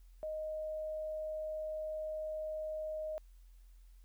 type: tone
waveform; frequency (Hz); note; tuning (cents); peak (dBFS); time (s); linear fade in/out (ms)
sine; 622.3; D#5; 0; -37; 0.23-3.18; 0
effects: added 43 Hz sine -55 dBFS peak until 4.04 s + white hiss -75 dBFS RMS until 4.04 s